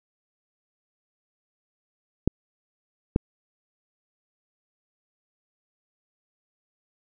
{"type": "clicks", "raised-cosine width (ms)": 3, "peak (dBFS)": -6, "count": 2, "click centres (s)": [2.276, 3.161], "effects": []}